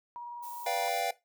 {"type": "tone with vibrato", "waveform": "sine", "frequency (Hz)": 955, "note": "A#5", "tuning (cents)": 42, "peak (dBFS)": -38, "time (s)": [0.16, 0.88], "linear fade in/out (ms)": 0, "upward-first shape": "sine", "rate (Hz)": 20, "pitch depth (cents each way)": 14}
{"type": "noise", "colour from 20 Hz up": "violet", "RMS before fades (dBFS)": -47, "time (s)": [0.42, 1.02], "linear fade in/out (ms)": 20}
{"type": "chord", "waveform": "square", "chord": "G dominant seventh", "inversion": "first", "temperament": "equal", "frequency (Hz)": [493.9, 587.3, 698.5, 784], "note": ["B4", "D5", "F5", "G5"], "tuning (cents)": [0, 0, 0, 0], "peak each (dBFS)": [-39, -39, -33, -34], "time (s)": [0.66, 1.11], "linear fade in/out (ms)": 5}
{"effects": ["noise-tail reverb RT60 0.2 s tail -17 dB re dry"]}